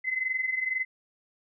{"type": "tone pair together", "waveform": "sine", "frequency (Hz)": [2025, 2047], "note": ["B6", "C7"], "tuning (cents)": [43, -38], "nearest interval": "unison", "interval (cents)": 19, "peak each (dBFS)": [-32, -28], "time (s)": [0.04, 0.85], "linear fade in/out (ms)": 20, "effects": []}